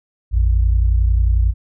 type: tone pair together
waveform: sine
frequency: 56.16 / 87.31 Hz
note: A1 / F2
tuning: +36 / 0 cents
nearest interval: minor sixth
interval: 764 cents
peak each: -12 / -19 dBFS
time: 0.31-1.54 s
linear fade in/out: 50 ms
effects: none